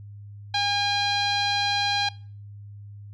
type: tone with low-pass filter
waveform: sawtooth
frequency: 811 Hz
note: G#5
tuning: 41 cents flat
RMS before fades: -24 dBFS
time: 0.54-2.09 s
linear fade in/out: 5 ms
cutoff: 4000 Hz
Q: 4.7
effects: noise-tail reverb RT60 0.4 s tail -22 dB re dry + added 102 Hz sine -39 dBFS peak until 3.13 s